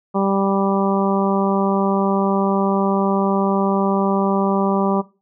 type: harmonic tone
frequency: 196 Hz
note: G3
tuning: in tune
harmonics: 1 / 2 / 3 / 4 / 5 / 6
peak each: -19 / -22 / -24 / -25 / -26 / -27 dBFS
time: 0.14-5.02 s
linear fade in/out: 20 ms
effects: noise-tail reverb RT60 0.3 s tail -19 dB re dry